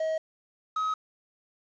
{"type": "tone pair in turn", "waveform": "triangle", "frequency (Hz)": [636, 1272], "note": ["D#5", "D#6"], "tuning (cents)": [38, 38], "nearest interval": "octave", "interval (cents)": 1200, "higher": "second", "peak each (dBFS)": -24, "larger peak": "neither", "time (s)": [[0, 0.18], [0.76, 0.94]], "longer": "neither", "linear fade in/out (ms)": 5, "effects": ["resampled to 16000 Hz", "9-bit"]}